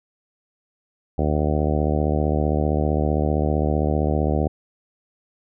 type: harmonic tone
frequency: 75.4 Hz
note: D2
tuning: 46 cents sharp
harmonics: 1 / 2 / 3 / 4 / 5 / 6 / 7 / 8 / 9 / 10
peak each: -22 / -25 / -27 / -28 / -29 / -30 / -30 / -31 / -32 / -32 dBFS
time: 1.18-4.48 s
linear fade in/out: 5 ms
effects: none